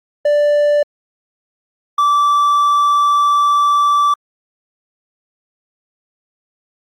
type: tone pair in turn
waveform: triangle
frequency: 587.3 / 1162.5 Hz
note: D5 / D6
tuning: 0 / -18 cents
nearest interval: octave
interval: 1182 cents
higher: second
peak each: -8 dBFS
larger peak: neither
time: 0.25-0.83 / 1.98-4.14 s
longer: second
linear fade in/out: 5 ms
effects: Opus 32 kbps